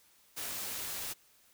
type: noise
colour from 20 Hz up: white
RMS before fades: -39 dBFS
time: 0.36-1.14 s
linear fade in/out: 20 ms
effects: white hiss -65 dBFS RMS until 1.53 s